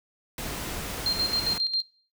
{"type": "noise", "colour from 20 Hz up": "pink", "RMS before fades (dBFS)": -34, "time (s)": [0.38, 1.58], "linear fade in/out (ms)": 2}
{"type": "tone with tremolo", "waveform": "sine", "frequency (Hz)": 4186, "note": "C8", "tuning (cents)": 0, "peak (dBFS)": -22, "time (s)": [1.06, 1.82], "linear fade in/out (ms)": 2, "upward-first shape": "square", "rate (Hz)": 7.4, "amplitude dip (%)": 60}
{"effects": ["noise-tail reverb RT60 0.5 s tail -23 dB re dry"]}